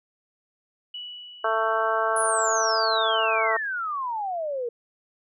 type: tone with exponential decay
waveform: sine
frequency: 2947 Hz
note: F#7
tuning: 8 cents flat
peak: -32 dBFS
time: 0.94-2.65 s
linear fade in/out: 5 ms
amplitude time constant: 370 ms
type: harmonic tone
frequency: 222.2 Hz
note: A3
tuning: 17 cents sharp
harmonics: 2 / 3 / 4 / 5 / 6 / 7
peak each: -30 / -26 / -30 / -27 / -28 / -30 dBFS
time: 1.44-3.57 s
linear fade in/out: 5 ms
type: exponential sweep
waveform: sine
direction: down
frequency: 10500 to 461.2 Hz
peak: -26 dBFS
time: 2.16-4.69 s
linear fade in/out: 5 ms
effects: none